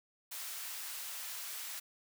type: high-pass noise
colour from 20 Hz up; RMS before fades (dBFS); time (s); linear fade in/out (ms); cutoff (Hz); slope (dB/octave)
white; -43; 0.31-1.8; 10; 920; 12
effects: none